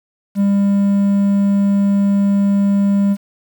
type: tone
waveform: triangle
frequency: 200 Hz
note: G3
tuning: 35 cents sharp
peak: -9 dBFS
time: 0.35-3.17 s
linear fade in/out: 50 ms
effects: 7-bit